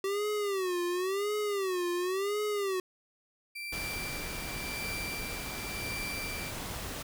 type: tone with vibrato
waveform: square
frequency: 384.2 Hz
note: G4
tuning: 35 cents flat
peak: -30 dBFS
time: 0.04-2.8 s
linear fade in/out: 2 ms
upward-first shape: sine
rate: 0.94 Hz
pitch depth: 160 cents each way
type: tone with tremolo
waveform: 35% pulse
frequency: 2349 Hz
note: D7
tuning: in tune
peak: -34 dBFS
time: 3.55-6.51 s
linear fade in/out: 10 ms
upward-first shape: sine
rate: 0.9 Hz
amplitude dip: 55%
type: noise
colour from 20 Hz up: pink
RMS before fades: -39 dBFS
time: 3.72-7.03 s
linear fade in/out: 10 ms
effects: none